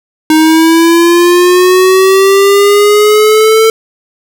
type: linear sweep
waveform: square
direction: up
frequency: 311.1 to 446.4 Hz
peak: -4 dBFS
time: 0.3-3.7 s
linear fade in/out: 2 ms
effects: none